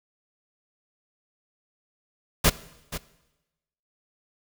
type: noise with echo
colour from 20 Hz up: pink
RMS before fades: -18 dBFS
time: 2.44-2.5 s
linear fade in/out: 10 ms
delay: 480 ms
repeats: 1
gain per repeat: -14 dB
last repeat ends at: 2.98 s
effects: noise-tail reverb RT60 1.0 s tail -18 dB re dry